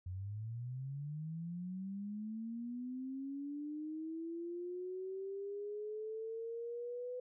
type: linear sweep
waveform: sine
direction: up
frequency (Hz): 88.3 to 501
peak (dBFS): -40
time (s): 0.06-7.2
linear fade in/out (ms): 5
effects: none